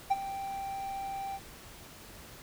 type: tone with ADSR envelope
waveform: triangle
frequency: 784 Hz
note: G5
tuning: in tune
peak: -19 dBFS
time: 0.1-1.4 s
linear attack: 15 ms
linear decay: 31 ms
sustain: -14 dB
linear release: 53 ms
effects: pink hiss -50 dBFS RMS until 2.42 s